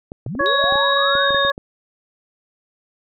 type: clicks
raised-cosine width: 2 ms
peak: -18 dBFS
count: 12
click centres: 0.119 / 0.264 / 0.352 / 0.408 / 0.641 / 0.724 / 0.756 / 1.153 / 1.306 / 1.346 / 1.45 / 1.579 s
type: linear sweep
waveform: sine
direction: up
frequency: 92 to 1758 Hz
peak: -24 dBFS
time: 0.26-1.38 s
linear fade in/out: 10 ms
type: harmonic tone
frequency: 558 Hz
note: C#5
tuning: 11 cents sharp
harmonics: 1 / 2 / 3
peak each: -20 / -20 / -20 dBFS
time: 0.39-1.52 s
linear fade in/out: 10 ms
type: tone with pitch glide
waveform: sine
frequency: 3800 to 3707 Hz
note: A#7 to A#7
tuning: +33 to -10 cents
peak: -20 dBFS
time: 0.46-1.5 s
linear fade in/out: 0 ms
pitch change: -43 cents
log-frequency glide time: 1-1.35 s
effects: none